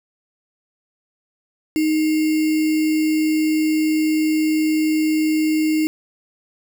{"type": "tone with sample-and-hold", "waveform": "sine", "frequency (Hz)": 311.5, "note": "D#4", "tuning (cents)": 2, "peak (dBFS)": -15, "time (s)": [1.76, 5.87], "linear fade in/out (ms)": 0, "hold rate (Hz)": 2450, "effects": []}